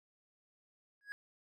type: tone with exponential growth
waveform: triangle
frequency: 1660 Hz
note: G#6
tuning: 1 cent flat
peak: -35 dBFS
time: 1.01-1.12 s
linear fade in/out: 0 ms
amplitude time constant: 23 ms
effects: none